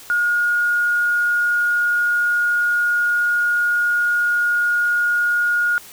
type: tone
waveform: sine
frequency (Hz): 1433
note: F6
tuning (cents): +44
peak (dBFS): -15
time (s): 0.1-5.78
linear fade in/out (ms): 0
effects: white hiss -41 dBFS RMS until 5.92 s